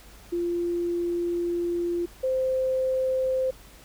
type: tone pair in turn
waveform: sine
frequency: 346.1 / 520.3 Hz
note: F4 / C5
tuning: -16 / -10 cents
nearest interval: perfect fifth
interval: 706 cents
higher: second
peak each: -24 / -22 dBFS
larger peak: second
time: 0.32-2.06 / 2.23-3.51 s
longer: first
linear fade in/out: 10 ms
effects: added 50 Hz sine -50 dBFS peak until 3.84 s + pink hiss -51 dBFS RMS until 3.84 s